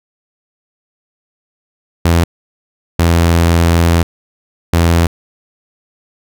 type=tone bursts at uneven times; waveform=sawtooth; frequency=84.3 Hz; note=E2; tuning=39 cents sharp; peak=-4 dBFS; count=3; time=2.05-2.24 / 2.99-4.03 / 4.73-5.07 s; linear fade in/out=5 ms; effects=none